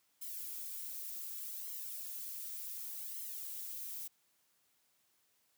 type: noise with flanger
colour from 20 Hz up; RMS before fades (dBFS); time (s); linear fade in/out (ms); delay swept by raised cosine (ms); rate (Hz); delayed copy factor
violet; -44; 0.21-4.08; 10; 0.96 to 3.86; 0.67; +0.7
effects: white hiss -75 dBFS RMS until 5.57 s + high-pass 80 Hz 12 dB/octave